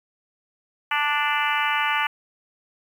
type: harmonic tone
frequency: 293.7 Hz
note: D4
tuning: in tune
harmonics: 3 / 4 / 5 / 6 / 7 / 8 / 9 / 10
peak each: -26 / -27 / -28 / -29 / -29 / -30 / -31 / -31 dBFS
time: 0.91-2.07 s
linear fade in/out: 5 ms
effects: 8-bit